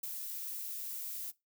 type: noise with ADSR envelope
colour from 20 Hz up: violet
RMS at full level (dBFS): -38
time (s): 0.03-1.32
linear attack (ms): 7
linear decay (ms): 16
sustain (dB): -3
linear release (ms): 26
effects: noise-tail reverb RT60 0.2 s tail -20 dB re dry